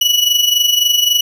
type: tone with amplitude modulation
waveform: 35% pulse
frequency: 2939 Hz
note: F#7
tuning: 12 cents flat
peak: -6 dBFS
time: 0.01-1.21 s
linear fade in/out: 5 ms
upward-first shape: sine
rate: 23.7 Hz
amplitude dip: 65%
effects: none